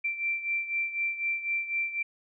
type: beating tone pair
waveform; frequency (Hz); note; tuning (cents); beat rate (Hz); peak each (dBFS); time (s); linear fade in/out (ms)
sine; 2349 / 2353; D7 / D7; 0 / +3; 4; -29 / -34; 0.04-2.03; 10
effects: none